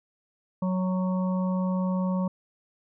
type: harmonic tone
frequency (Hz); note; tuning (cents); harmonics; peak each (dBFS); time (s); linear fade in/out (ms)
185; F#3; 0; 1 / 3 / 5 / 6; -24 / -34 / -38 / -40; 0.62-2.28; 5
effects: none